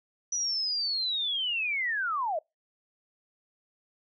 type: linear sweep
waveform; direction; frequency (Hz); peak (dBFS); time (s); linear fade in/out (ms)
sine; down; 5930 to 587.3; -27; 0.32-2.39; 5
effects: noise-tail reverb RT60 0.2 s tail -25 dB re dry